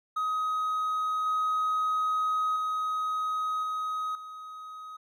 triangle tone with level steps, 1261 Hz, D#6, 23 cents sharp, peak -24 / -22 / -25 / -27 / -38 dBFS, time 0.16-4.97 s, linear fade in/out 10 ms, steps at 1.26 / 2.56 / 3.63 / 4.15 s, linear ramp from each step 2 ms, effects tanh soft clip ceiling -20 dBFS

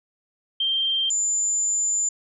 sine tone pair in turn, 3161 / 7096 Hz, G7 / A8, +14 / +14 cents, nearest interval octave + major second, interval 1400 cents, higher second, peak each -20 dBFS, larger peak neither, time 0.6-1.1 / 1.1-2.09 s, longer second, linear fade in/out 5 ms, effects none

